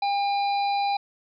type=harmonic tone; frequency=804 Hz; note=G5; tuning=44 cents sharp; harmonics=1 / 3 / 5 / 6; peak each=-22 / -35 / -35 / -42 dBFS; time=0.02-0.97 s; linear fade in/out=5 ms; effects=none